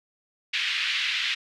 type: band-pass noise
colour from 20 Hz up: white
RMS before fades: -27 dBFS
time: 0.53-1.35 s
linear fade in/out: 10 ms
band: 1900 to 3400 Hz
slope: 24 dB/octave
effects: none